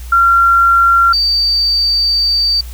sine tone pair in turn, 1374 / 4622 Hz, F6 / D8, -29 / -28 cents, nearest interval octave + major sixth, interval 2101 cents, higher second, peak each -6 / -10 dBFS, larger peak first, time 0.12-1.13 / 1.13-2.61 s, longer second, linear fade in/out 5 ms, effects added 60 Hz sine -25 dBFS peak until 2.73 s + white hiss -39 dBFS RMS until 2.73 s

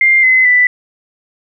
sine tone with pitch steps, 2100 / 2041 / 1984.4 Hz, C7 / C7 / B6, +6 / -44 / +8 cents, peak -6 dBFS, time 0.01-0.67 s, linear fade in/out 2 ms, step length 220 ms, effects none

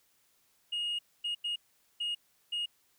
sine tone bursts at uneven times, 2865 Hz, F7, 44 cents sharp, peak -29 dBFS, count 5, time 0.72-0.99 / 1.24-1.35 / 1.44-1.56 / 2-2.15 / 2.52-2.66 s, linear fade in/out 10 ms, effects tanh soft clip ceiling -29 dBFS + white hiss -70 dBFS RMS until 2.98 s

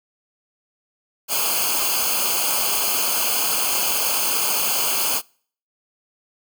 white noise with comb filter, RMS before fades -21 dBFS, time 1.28-5.22 s, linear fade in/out 50 ms, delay 0.53 ms, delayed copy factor -0.95, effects noise-tail reverb RT60 0.5 s tail -26 dB re dry

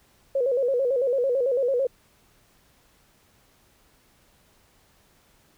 sine tone with vibrato, 515 Hz, C5, 28 cents flat, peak -20 dBFS, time 0.35-1.87 s, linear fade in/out 5 ms, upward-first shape square, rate 9 Hz, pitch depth 98 cents each way, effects pink hiss -61 dBFS RMS until 5.57 s

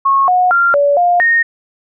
sine tone with pitch steps, 1093 / 728 / 1386 / 572 / 705 / 1850 Hz, C#6 / F#5 / F6 / D5 / F5 / A#6, -25 / -28 / -14 / -46 / +16 / -14 cents, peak -8 dBFS, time 0.05-1.43 s, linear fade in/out 10 ms, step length 230 ms, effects none

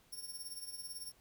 10% pulse tone with tremolo, 5500 Hz, F8, 27 cents flat, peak -35 dBFS, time 0.12-1.12 s, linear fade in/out 10 ms, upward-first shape triangle, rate 18 Hz, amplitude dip 75%, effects pink hiss -68 dBFS RMS until 1.2 s

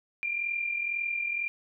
sine tone pair together, 2349 / 2391 Hz, D7 / D7, 0 / +30 cents, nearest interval unison, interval 30 cents, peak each -36 / -29 dBFS, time 0.23-1.48 s, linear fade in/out 0 ms, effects none

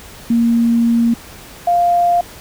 sine tone pair in turn, 233.1 / 698.5 Hz, A#3 / F5, 0 / 0 cents, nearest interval octave + perfect fifth, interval 1900 cents, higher second, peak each -10 dBFS, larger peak neither, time 0.3-1.14 / 1.67-2.21 s, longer first, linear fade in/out 5 ms, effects pink hiss -37 dBFS RMS until 2.4 s

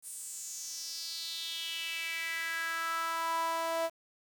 sawtooth tone with high-pass filter sweep, 329.6 Hz, E4, in tune, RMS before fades -36 dBFS, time 0.02-3.9 s, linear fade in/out 50 ms, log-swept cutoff 9400 to 690 Hz, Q 4.5, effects 9-bit

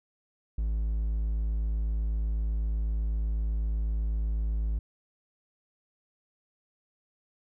triangle tone, 54 Hz, A1, 32 cents flat, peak -24 dBFS, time 0.58-4.79 s, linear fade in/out 5 ms, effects none

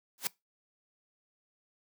white noise with exponential growth, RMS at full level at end -27 dBFS, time 0.18-0.27 s, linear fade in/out 0 ms, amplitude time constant 19 ms, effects noise-tail reverb RT60 0.2 s tail -23 dB re dry + high-pass 200 Hz 12 dB/octave

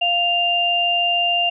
sine tone pair together, 698.5 / 2794 Hz, F5 / F7, 0 / 0 cents, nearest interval 2 octaves, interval 2400 cents, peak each -21 / -17 dBFS, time 0.01-1.5 s, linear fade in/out 10 ms, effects none

